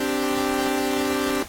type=chord; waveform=sawtooth; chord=C suspended second; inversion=none; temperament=equal; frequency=261.6 / 293.7 / 392 Hz; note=C4 / D4 / G4; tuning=0 / 0 / 0 cents; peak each=-22 dBFS; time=0-1.43 s; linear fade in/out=5 ms; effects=pink hiss -41 dBFS RMS until 1.48 s + AAC 64 kbps